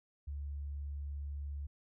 sine tone, 71.5 Hz, D2, 46 cents flat, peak -38 dBFS, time 0.27-1.67 s, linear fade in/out 10 ms, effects none

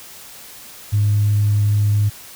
sine tone, 103.83 Hz, G#2, in tune, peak -12 dBFS, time 0.92-2.1 s, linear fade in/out 20 ms, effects tanh soft clip ceiling -8 dBFS + white hiss -39 dBFS RMS until 2.35 s

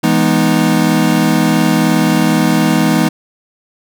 square chord, E major seventh, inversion none, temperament equal, 164.81 / 207.7 / 246.9 / 311.1 Hz, E3 / G#3 / B3 / D#4, 0 / 0 / 0 / 0 cents, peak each -16 dBFS, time 0.03-3.09 s, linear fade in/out 10 ms, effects none

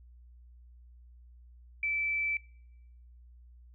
sine tone, 2320 Hz, D7, 22 cents flat, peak -28 dBFS, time 1.83-2.37 s, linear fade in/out 2 ms, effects noise-tail reverb RT60 0.9 s tail -26 dB re dry + added 60 Hz sine -52 dBFS peak until 3.74 s

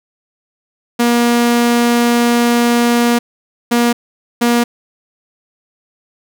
sawtooth tone bursts at uneven times, 238 Hz, A#3, 36 cents sharp, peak -6 dBFS, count 3, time 0.99-3.19 / 3.71-3.93 / 4.41-4.64 s, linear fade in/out 10 ms, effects none

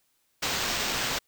white noise with sample-and-hold, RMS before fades -29 dBFS, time 0.42-1.19 s, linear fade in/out 10 ms, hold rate 11025 Hz, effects white hiss -71 dBFS RMS until 1.27 s

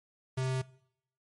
square tone, 130.4 Hz, C3, 5 cents flat, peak -30 dBFS, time 0.37-0.62 s, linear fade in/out 10 ms, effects noise-tail reverb RT60 0.7 s tail -21 dB re dry + MP3 48 kbps

